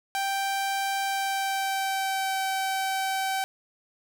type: tone with pitch glide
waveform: sawtooth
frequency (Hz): 784 to 769.6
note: G5 to G5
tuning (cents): 0 to -32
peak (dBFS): -22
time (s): 0.15-3.44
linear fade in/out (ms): 0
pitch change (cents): -32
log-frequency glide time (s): 1.02-2.4
effects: none